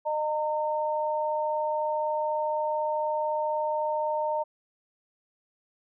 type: tone pair together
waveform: sine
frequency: 610.5 / 914 Hz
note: D#5 / A#5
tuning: -33 / -34 cents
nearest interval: perfect fifth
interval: 699 cents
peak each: -28 dBFS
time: 0.05-4.44 s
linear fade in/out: 20 ms
effects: none